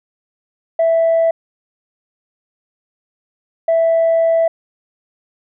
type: tone bursts at uneven times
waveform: sine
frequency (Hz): 659.3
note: E5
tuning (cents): 0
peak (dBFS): -9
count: 2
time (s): 0.79-1.31 / 3.68-4.48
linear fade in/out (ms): 5
effects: tanh soft clip ceiling -8 dBFS